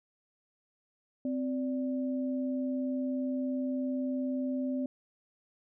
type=tone pair together; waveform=sine; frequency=259.7 / 583 Hz; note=C4 / D5; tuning=-13 / -13 cents; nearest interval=octave + major second; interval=1400 cents; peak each=-30 / -39 dBFS; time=1.25-4.86 s; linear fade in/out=2 ms; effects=none